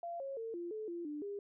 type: tone with pitch steps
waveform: sine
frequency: 686 / 546 / 452.9 / 345.6 / 432.7 / 343.4 / 296.8 / 404.3 Hz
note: F5 / C#5 / A#4 / F4 / A4 / F4 / D4 / G#4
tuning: -31 / -26 / -50 / -18 / -29 / -29 / +18 / -46 cents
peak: -39 dBFS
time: 0.03-1.39 s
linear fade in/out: 2 ms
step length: 170 ms
effects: none